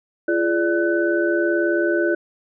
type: tone cluster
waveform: sine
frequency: 341.6 / 420.1 / 587 / 1503 Hz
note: F4 / G#4 / D5 / F#6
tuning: -38 / +20 / -1 / +27 cents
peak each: -19 / -27 / -23 / -24 dBFS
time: 0.28-2.15 s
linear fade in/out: 5 ms
effects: none